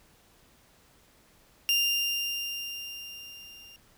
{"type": "tone with level ramp", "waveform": "30% pulse", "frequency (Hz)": 2794, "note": "F7", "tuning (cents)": 0, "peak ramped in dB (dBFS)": [-19, -46], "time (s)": [1.69, 3.76], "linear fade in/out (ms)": 0, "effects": ["pink hiss -61 dBFS RMS until 3.97 s"]}